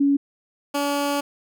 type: tone pair in turn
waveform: sine / 15% pulse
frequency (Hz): 281.1 / 285.4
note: C#4 / D4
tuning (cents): +24 / -49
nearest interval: unison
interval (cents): 27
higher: second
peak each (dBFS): -15 / -15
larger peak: neither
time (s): 0-0.17 / 0.74-1.21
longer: second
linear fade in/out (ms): 10
effects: none